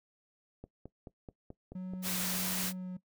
click train, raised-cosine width 2 ms, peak -32 dBFS, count 7, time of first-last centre 0.64-1.936 s, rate 4.63 Hz
triangle tone with vibrato, 183.8 Hz, F#3, 11 cents flat, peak -35 dBFS, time 1.75-2.97 s, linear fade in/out 5 ms, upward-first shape sine, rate 1.4 Hz, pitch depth 12 cents each way
white noise, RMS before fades -35 dBFS, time 2.02-2.73 s, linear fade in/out 50 ms
effects noise-tail reverb RT60 0.1 s tail -18 dB re dry

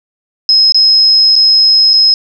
sine tone with dropouts, 5130 Hz, E8, 48 cents flat, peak -4 dBFS, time 0.49-2.14 s, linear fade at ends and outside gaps 1 ms, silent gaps 0.722-0.745 / 1.356-1.362 / 1.934-1.938 s, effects none

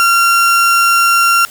35% pulse tone, 1376 Hz, F6, 26 cents flat, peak -6 dBFS, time 0-1.45 s, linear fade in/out 0 ms, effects white hiss -35 dBFS RMS until 1.5 s

